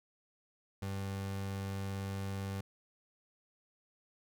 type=tone; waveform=30% pulse; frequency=97.7 Hz; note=G2; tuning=5 cents flat; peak=-34 dBFS; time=0.82-2.61 s; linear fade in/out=5 ms; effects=none